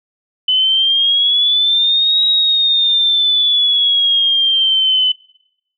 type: exponential two-way sweep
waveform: sine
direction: up then down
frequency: 3011 to 3822 to 3011 Hz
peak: -10 dBFS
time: 0.48-5.12 s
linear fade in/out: 5 ms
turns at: 2.24 s
effects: noise-tail reverb RT60 0.8 s tail -24 dB re dry